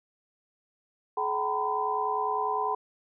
sine tone cluster, 427.3 / 764 / 939 / 1009 Hz, G#4 / G5 / A#5 / B5, +49 / -45 / +12 / +37 cents, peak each -33 / -32 / -33 / -29 dBFS, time 1.17-2.75 s, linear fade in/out 5 ms, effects none

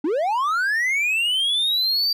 triangle linear sweep, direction up, 272.8 to 4699 Hz, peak -17 dBFS, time 0.04-2.13 s, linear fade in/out 5 ms, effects none

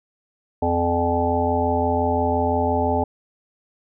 harmonic tone, 85.8 Hz, F2, 30 cents flat, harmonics 1 / 3 / 5 / 7 / 9 / 10, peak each -25 / -25 / -25 / -25 / -25 / -25 dBFS, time 0.62-3.04 s, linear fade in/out 5 ms, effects none

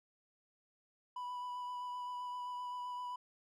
triangle tone with vibrato, 987.8 Hz, B5, in tune, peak -38 dBFS, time 1.16-3.16 s, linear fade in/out 5 ms, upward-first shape sine, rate 7.7 Hz, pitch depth 13 cents each way, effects none

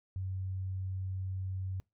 sine tone, 94.3 Hz, F#2, 33 cents sharp, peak -34 dBFS, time 0.16-1.8 s, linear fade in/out 0 ms, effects noise-tail reverb RT60 0.2 s tail -24 dB re dry

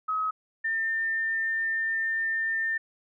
sine tone pair in turn, 1274 / 1801.7 Hz, D#6 / A6, +41 / +41 cents, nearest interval tritone, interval 600 cents, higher second, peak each -25 dBFS, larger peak neither, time 0.08-0.31 / 0.64-2.78 s, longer second, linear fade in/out 10 ms, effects none

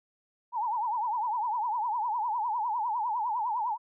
sine tone with vibrato, 910 Hz, A#5, 42 cents flat, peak -27 dBFS, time 0.52-3.78 s, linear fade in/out 50 ms, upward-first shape triangle, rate 9.9 Hz, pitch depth 190 cents each way, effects none

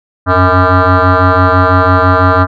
sine tone with frequency modulation, 641 Hz, E5, 49 cents flat, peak -3 dBFS, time 0.26-2.47 s, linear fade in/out 50 ms, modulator 184 Hz, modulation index 4.4, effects tanh soft clip ceiling -3 dBFS

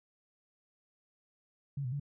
sine tone with pitch steps, 140.1 / 124.2 / 142.6 Hz, C#3 / B2 / C#3, +19 / +10 / +49 cents, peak -33 dBFS, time 1.77-1.998 s, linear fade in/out 5 ms, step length 76 ms, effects none

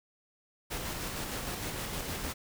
pink noise with tremolo, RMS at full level -36 dBFS, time 0.7-2.34 s, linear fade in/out 20 ms, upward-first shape square, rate 6.5 Hz, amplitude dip 25%, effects none

